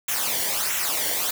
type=noise with flanger; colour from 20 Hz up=white; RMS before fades=-25 dBFS; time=0.08-1.31 s; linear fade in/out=5 ms; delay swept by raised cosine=0.21 to 0.8 ms; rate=1.5 Hz; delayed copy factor=-0.65; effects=none